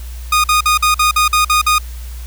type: tone bursts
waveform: sawtooth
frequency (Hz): 1233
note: D#6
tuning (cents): -16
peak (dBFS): -6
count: 9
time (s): 0.32-1.784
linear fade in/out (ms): 5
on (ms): 120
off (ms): 48
effects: added 60 Hz sine -25 dBFS peak until 2.26 s + white hiss -40 dBFS RMS until 2.26 s